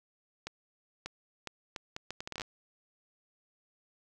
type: accelerating click train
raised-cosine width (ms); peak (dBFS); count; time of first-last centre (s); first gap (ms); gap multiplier
0.2; -21; 14; 0.47-2.418; 590; 0.7
effects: none